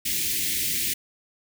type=band-stop noise; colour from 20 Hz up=white; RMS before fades=-26 dBFS; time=0.05-0.94 s; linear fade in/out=10 ms; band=390 to 1900 Hz; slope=48 dB/octave; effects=none